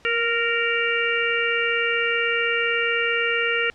harmonic tone with a mistuned harmonic, 464.2 Hz, A#4, 7 cents flat, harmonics 1 / 3 / 4 / 5 / 6, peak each -26 / -26 / -26 / -26 / -26 dBFS, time 0.05-3.7 s, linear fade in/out 0 ms, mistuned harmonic 1, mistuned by +18 cents, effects pink hiss -54 dBFS RMS until 3.74 s + low-pass 6000 Hz 12 dB/octave

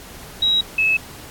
sine tone pair in turn, 3843 / 2595 Hz, B7 / E7, -48 / -28 cents, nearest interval perfect fifth, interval 680 cents, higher first, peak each -14 dBFS, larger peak neither, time 0.42-0.61 / 0.78-0.97 s, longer neither, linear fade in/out 5 ms, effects pink hiss -39 dBFS RMS until 1.3 s + AAC 64 kbps

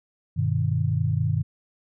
sine chord, G augmented, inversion none, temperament just, 98 / 122.5 / 153.12 Hz, G2 / B2 / D#3, 0 / -14 / -27 cents, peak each -25 dBFS, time 0.36-1.43 s, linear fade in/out 20 ms, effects none

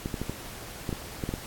clicks, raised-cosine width 3 ms, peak -17 dBFS, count 9, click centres 0.059 / 0.142 / 0.216 / 0.296 / 0.892 / 0.928 / 1.238 / 1.291 / 1.339 s, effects pink hiss -42 dBFS RMS until 1.46 s + AAC 64 kbps

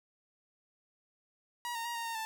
sawtooth tone with pitch steps, 959 / 921 / 946 / 927 / 919 / 885 Hz, A#5 / A#5 / A#5 / A#5 / A#5 / A5, +49 / -21 / +25 / -10 / -25 / +10 cents, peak -32 dBFS, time 1.65-2.25 s, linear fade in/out 0 ms, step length 100 ms, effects none

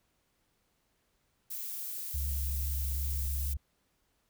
violet noise, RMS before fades -39 dBFS, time 1.5-3.54 s, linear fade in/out 10 ms
sine tone with vibrato, 69 Hz, C#2, 7 cents flat, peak -31 dBFS, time 2.14-3.57 s, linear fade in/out 5 ms, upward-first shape triangle, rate 2.4 Hz, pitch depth 22 cents each way
effects pink hiss -75 dBFS RMS until 4.29 s

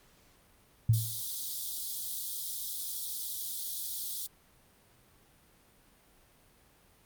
sine tone with exponential decay, 112.7 Hz, A2, 42 cents sharp, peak -18 dBFS, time 0.89-1.22 s, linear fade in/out 5 ms, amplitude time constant 70 ms
white high-pass noise, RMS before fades -37 dBFS, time 0.93-4.27 s, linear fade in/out 10 ms, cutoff 3300 Hz, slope 96 dB/octave
effects pink hiss -63 dBFS RMS until 7.05 s + Opus 48 kbps

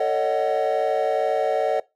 triangle chord, D# half-diminished seventh, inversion second, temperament just, 448 / 560 / 622.3 / 746.7 Hz, A4 / C#5 / D#5 / F#5, +31 / +18 / 0 / +16 cents, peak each -22 dBFS, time 0-1.8 s, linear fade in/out 5 ms, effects noise-tail reverb RT60 0.2 s tail -20 dB re dry + tanh soft clip ceiling -11 dBFS

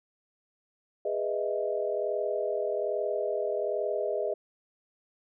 sine chord, E major seventh, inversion first, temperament just, 412 / 494.4 / 618.1 / 659.3 Hz, G#4 / B4 / D#5 / E5, -14 / +2 / -12 / 0 cents, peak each -32 / -34 / -31 / -36 dBFS, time 1.05-4.34 s, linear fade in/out 5 ms, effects none

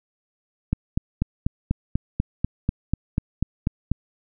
click train, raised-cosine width 5 ms, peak -8 dBFS, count 14, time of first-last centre 0.73-3.916 s, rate 4.08 Hz, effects none

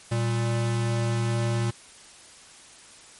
square tone pair together, 117.15 / 196 Hz, A#2 / G3, +9 / 0 cents, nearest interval major sixth, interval 891 cents, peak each -24 / -34 dBFS, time 0.11-1.71 s, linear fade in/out 10 ms, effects white hiss -49 dBFS RMS until 3.19 s + MP3 48 kbps

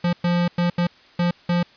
square tone bursts at uneven times, 174.61 Hz, F3, in tune, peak -18 dBFS, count 6, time 0.04-0.13 / 0.24-0.48 / 0.58-0.7 / 0.78-0.87 / 1.19-1.31 / 1.49-1.63 s, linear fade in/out 5 ms, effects white hiss -51 dBFS RMS until 1.76 s + resampled to 11025 Hz

